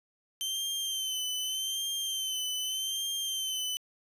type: tone with vibrato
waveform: sawtooth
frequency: 3099 Hz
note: G7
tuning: 21 cents flat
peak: -28 dBFS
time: 0.41-3.77 s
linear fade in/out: 0 ms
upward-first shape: sine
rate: 0.83 Hz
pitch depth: 51 cents each way
effects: resampled to 32000 Hz + 10-bit